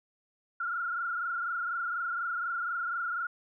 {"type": "tone with frequency modulation", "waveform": "sine", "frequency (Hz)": 1396.9, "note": "F6", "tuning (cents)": 0, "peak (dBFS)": -30, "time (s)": [0.6, 3.27], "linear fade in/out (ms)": 5, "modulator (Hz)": 24.1, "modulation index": 2.3, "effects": []}